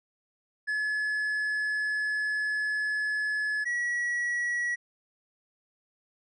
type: tone pair in turn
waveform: triangle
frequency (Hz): 1709 / 1925.5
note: G#6 / B6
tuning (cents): +49 / -44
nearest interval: major second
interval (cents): 207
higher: second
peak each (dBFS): -25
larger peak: neither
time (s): 0.67-3.65 / 3.65-4.76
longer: first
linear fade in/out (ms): 20
effects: resampled to 24000 Hz